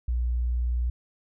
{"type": "tone", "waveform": "sine", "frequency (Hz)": 60.3, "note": "B1", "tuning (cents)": -41, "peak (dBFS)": -23, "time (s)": [0.08, 0.9], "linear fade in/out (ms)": 5, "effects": []}